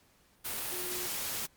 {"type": "tone in noise", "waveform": "sine", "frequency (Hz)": 360, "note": "F#4", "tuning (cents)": -47, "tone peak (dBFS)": -42, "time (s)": [0.71, 1.08], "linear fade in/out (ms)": 20, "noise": "white", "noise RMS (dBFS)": -36, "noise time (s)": [0.44, 1.47], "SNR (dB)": -9, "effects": ["pink hiss -66 dBFS RMS until 1.56 s", "Opus 48 kbps"]}